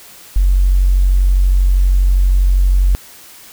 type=tone; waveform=triangle; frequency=46.25 Hz; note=F#1; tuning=in tune; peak=-4 dBFS; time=0.36-2.95 s; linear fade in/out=0 ms; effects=tanh soft clip ceiling -6 dBFS + white hiss -39 dBFS RMS until 3.52 s